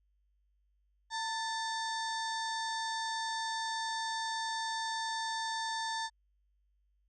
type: harmonic tone with a mistuned harmonic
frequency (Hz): 905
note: A5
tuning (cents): +48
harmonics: 1 / 2 / 4 / 5 / 6 / 7 / 8 / 9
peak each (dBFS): -36 / -40 / -43 / -45 / -47 / -50 / -55 / -52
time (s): 1.1-6.1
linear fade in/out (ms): 50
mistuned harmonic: 2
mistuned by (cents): -55
effects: added 50 Hz sine -70 dBFS peak until 7.08 s